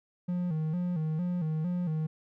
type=tone with vibrato; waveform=triangle; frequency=167 Hz; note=E3; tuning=23 cents sharp; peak=-26 dBFS; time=0.28-2.07 s; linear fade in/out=10 ms; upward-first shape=square; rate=2.2 Hz; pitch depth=110 cents each way; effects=none